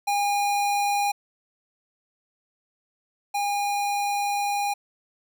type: tone pair in turn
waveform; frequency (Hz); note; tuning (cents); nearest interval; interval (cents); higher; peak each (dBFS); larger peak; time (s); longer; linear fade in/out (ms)
square; 813 / 813; G#5 / G#5; -37 / -37; unison; 0; neither; -22 / -24; first; 0.07-1.12 / 3.34-4.74; second; 10
effects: none